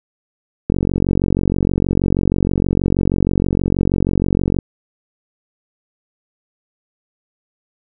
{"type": "click train", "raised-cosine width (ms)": 3, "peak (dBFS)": -3, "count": 181, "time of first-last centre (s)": [0.7, 4.588], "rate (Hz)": 46.3, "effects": []}